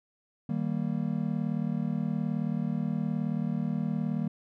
triangle chord, Eb major, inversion none, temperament just, 155.56 / 194.45 / 233.3 Hz, Eb3 / G3 / Bb3, 0 / -14 / +2 cents, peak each -30 dBFS, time 0.49-4.28 s, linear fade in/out 5 ms, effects none

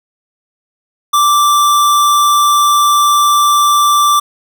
square tone, 1173 Hz, D6, 2 cents flat, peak -8 dBFS, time 1.13-4.2 s, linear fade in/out 10 ms, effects none

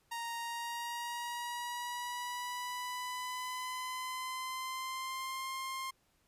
sawtooth tone with pitch glide, 932.3 to 1058.6 Hz, A#5 to C6, 0 to +20 cents, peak -34 dBFS, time 0.11-5.91 s, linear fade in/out 10 ms, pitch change +220 cents, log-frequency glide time 0.38-5.49 s, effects pink hiss -73 dBFS RMS until 6.27 s + resampled to 32000 Hz

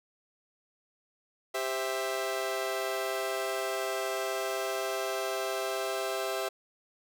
sawtooth chord, C major, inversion second, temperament equal with one note detuned, 395.6 / 523.3 / 659.3 Hz, G4 / C5 / E5, +16 / 0 / 0 cents, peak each -31 / -33 / -30 dBFS, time 1.54-6.49 s, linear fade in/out 10 ms, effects none

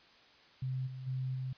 sine tone with level steps, 130 Hz, C3, 11 cents flat, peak -33 / -41 / -33 / -35 dBFS, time 0.62-1.53 s, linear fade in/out 5 ms, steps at 0.86 / 1.06 / 1.34 s, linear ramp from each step 20 ms, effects white hiss -61 dBFS RMS until 1.57 s + resampled to 11025 Hz

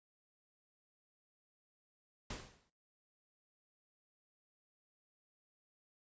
pink noise with exponential decay, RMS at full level -41 dBFS, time 2.3-2.7 s, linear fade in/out 5 ms, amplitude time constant 85 ms, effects noise-tail reverb RT60 0.4 s tail -22 dB re dry + resampled to 16000 Hz

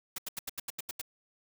white noise bursts, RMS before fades -37 dBFS, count 9, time 0.16-1.015 s, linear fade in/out 5 ms, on 23 ms, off 81 ms, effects none

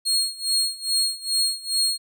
30% pulse tone with tremolo, 4277 Hz, C8, 37 cents sharp, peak -15 dBFS, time 0.05-1.98 s, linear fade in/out 20 ms, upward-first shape sine, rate 2.4 Hz, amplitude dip 90%, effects none

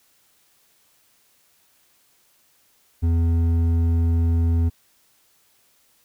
sine tone with hard clipping, 83.5 Hz, E2, 23 cents sharp, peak -18 dBFS, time 3.02-4.7 s, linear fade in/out 20 ms, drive 7 dB, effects white hiss -61 dBFS RMS until 6.04 s

